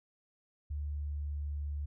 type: tone with pitch glide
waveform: sine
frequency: 73.3 to 72.84 Hz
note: D2 to D2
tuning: -3 to -14 cents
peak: -34 dBFS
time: 0.7-1.86 s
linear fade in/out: 10 ms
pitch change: -11 cents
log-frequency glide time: 0.81-1.53 s
effects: none